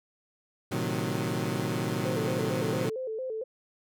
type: chord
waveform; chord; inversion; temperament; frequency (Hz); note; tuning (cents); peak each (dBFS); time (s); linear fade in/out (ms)
20% pulse; A diminished seventh; none; equal with one note detuned; 112.77 / 130.81 / 155.56 / 185; A2 / C3 / Eb3 / Gb3; +43 / 0 / 0 / 0; -29; 0.71-2.9; 10
type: tone with vibrato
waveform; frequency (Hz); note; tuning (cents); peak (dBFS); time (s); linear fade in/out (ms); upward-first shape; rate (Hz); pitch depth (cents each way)
sine; 477.3; A#4; +41; -31; 2.05-3.44; 10; square; 4.4; 140
effects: none